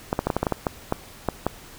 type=clicks; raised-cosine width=1 ms; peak=-7 dBFS; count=12; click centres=0.129 / 0.191 / 0.27 / 0.302 / 0.366 / 0.43 / 0.468 / 0.523 / 0.668 / 0.924 / 1.287 / 1.466 s; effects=pink hiss -45 dBFS RMS until 1.78 s